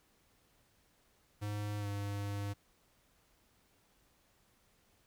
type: tone with pitch glide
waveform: square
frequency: 103.83 to 101.22 Hz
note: G#2 to G#2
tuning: 0 to -44 cents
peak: -37 dBFS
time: 1.41-2.54 s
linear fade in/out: 20 ms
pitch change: -44 cents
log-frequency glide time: 1.79-1.87 s
effects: pink hiss -71 dBFS RMS until 5.06 s